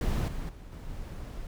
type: noise with level steps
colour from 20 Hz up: brown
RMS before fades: -27 / -35 / -45 / -41 / -39 dBFS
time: 0.01-1.47 s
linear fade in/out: 2 ms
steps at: 0.28 / 0.49 / 0.72 / 0.89 s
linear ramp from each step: 2 ms
effects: none